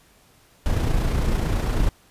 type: noise with amplitude modulation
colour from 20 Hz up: brown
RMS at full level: -19 dBFS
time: 0.66-1.89 s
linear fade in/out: 0 ms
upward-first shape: sine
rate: 29 Hz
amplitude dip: 40%
effects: pink hiss -56 dBFS RMS until 2.1 s + resampled to 32000 Hz